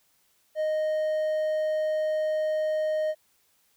triangle tone, 620 Hz, D#5, 6 cents flat, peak -22 dBFS, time 0.55-3.15 s, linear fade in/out 50 ms, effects white hiss -67 dBFS RMS until 3.76 s

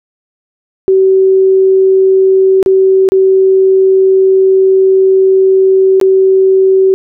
sine tone with dropouts, 381.5 Hz, G4, 47 cents flat, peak -4 dBFS, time 0.88-6.94 s, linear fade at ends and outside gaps 0 ms, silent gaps 2.628-2.661 / 3.089-3.12 / 6-6.013 s, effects none

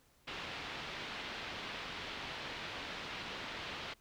white low-pass noise, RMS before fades -44 dBFS, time 0.27-3.94 s, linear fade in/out 10 ms, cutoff 3700 Hz, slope 24 dB/octave, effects pink hiss -69 dBFS RMS until 4 s

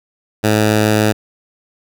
10% pulse tone, 107.1 Hz, A2, 46 cents flat, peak -3 dBFS, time 0.43-1.13 s, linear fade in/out 20 ms, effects none

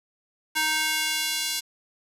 square tone with high-pass filter sweep, 311.5 Hz, D#4, 2 cents sharp, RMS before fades -26 dBFS, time 0.55-1.61 s, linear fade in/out 20 ms, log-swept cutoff 1400 to 3800 Hz, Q 0.97, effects resampled to 32000 Hz + 7-bit

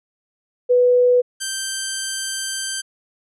sine / 5% pulse tone pair in turn, 493.9 / 1564.2 Hz, B4 / G6, 0 / -4 cents, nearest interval octave + minor sixth, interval 1996 cents, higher second, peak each -11 dBFS, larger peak neither, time 0.69-1.22 / 1.4-2.82 s, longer second, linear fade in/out 20 ms, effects resampled to 24000 Hz

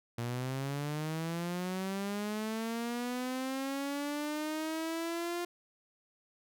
sawtooth linear sweep, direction up, 116.54 to 350.8 Hz, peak -30 dBFS, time 0.18-5.45 s, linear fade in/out 5 ms, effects none

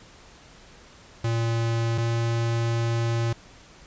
square tone pair in turn, 115.4 / 116.07 Hz, A#2 / A#2, -17 / -7 cents, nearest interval unison, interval 10 cents, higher second, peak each -23 dBFS, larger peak neither, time 1.24-1.98 / 1.98-3.33 s, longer second, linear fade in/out 5 ms, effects pink hiss -50 dBFS RMS until 3.86 s + resampled to 16000 Hz

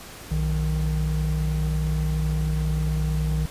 triangle tone pair together, 61.47 / 155 Hz, B1 / D#3, -7 / -6 cents, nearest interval octave + major third, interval 1601 cents, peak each -22 dBFS, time 0.31-3.46 s, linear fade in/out 5 ms, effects pink hiss -41 dBFS RMS until 3.5 s + resampled to 32000 Hz

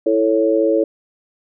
sine chord, A major, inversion second, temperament equal, 329.6 / 440 / 554.4 Hz, E4 / A4 / C#5, 0 / 0 / 0 cents, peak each -17 dBFS, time 0.06-0.84 s, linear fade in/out 5 ms, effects none

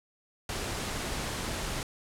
pink noise, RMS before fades -34 dBFS, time 0.49-1.83 s, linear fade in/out 2 ms, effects low-pass 10000 Hz 12 dB/octave

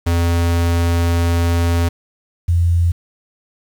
square / sine tone pair in turn, 85.2 / 85.79 Hz, F2 / F2, -42 / -30 cents, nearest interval unison, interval 12 cents, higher second, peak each -14 / -11 dBFS, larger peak second, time 0.06-1.89 / 2.48-2.92 s, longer first, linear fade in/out 10 ms, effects 7-bit

